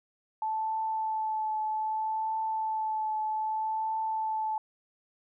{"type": "tone with vibrato", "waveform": "sine", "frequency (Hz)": 873, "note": "A5", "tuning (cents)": -14, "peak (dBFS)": -28, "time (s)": [0.42, 4.58], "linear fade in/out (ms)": 2, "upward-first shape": "triangle", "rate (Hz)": 0.63, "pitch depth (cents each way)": 19, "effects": []}